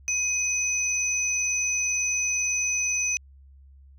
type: tone pair together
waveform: sine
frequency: 2520 / 5994 Hz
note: D#7 / F#8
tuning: +21 / +22 cents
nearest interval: octave + minor third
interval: 1501 cents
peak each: -27 / -24 dBFS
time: 0.08-3.17 s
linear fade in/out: 0 ms
effects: tanh soft clip ceiling -15 dBFS + added 68 Hz sine -48 dBFS peak until 3.98 s